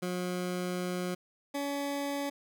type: tone pair in turn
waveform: 20% pulse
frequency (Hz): 180 / 282.8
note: F#3 / C#4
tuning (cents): -47 / +35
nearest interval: minor sixth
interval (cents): 782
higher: second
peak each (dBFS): -27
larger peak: neither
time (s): 0.02-1.15 / 1.54-2.3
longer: first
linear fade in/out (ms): 10
effects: none